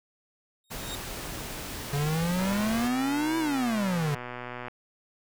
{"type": "tone with exponential growth", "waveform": "sawtooth", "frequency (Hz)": 3729, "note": "A#7", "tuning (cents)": 0, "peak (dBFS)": -30, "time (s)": [0.64, 0.95], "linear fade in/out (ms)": 1, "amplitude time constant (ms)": 66}
{"type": "noise", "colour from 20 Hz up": "pink", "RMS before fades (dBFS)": -37, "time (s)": [0.7, 2.89], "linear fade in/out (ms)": 20}
{"type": "exponential two-way sweep", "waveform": "square", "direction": "up then down", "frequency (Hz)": [140.4, 329.6, 140.4], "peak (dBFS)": -26, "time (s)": [1.93, 4.15], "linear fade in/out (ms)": 5, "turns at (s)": 3.38}
{"type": "click train", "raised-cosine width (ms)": 0.5, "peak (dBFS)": -22, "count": 283, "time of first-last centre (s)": [2.39, 4.683], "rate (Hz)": 123}
{"effects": []}